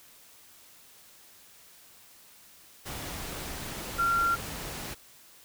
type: tone in noise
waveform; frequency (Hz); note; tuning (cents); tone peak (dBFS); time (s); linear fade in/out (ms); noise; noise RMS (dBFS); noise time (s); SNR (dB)
sine; 1377; F6; -25; -23; 3.98-4.36; 20; pink; -38; 2.85-4.95; +12
effects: white hiss -55 dBFS RMS until 5.44 s